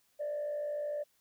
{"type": "tone with frequency modulation", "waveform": "sine", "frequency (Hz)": 590, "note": "D5", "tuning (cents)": 8, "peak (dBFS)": -32, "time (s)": [0.19, 1.04], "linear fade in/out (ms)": 20, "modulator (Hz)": 53.2, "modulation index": 0.41, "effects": ["tanh soft clip ceiling -30 dBFS", "white hiss -72 dBFS RMS until 1.2 s"]}